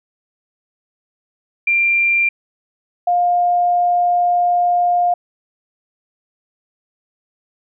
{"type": "tone pair in turn", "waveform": "sine", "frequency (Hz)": [2377, 706.7], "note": ["D7", "F5"], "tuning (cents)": [20, 20], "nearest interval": "octave + major sixth", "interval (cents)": 2100, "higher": "first", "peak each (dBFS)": -12, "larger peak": "neither", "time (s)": [[1.67, 2.29], [3.07, 5.14]], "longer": "second", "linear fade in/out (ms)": 5, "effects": []}